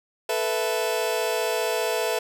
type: chord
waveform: sawtooth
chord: A suspended second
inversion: none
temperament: just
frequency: 440 / 495 / 660 Hz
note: A4 / B4 / E5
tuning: 0 / +4 / +2 cents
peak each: -23 / -24 / -23 dBFS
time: 0.29-2.19 s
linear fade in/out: 5 ms
effects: none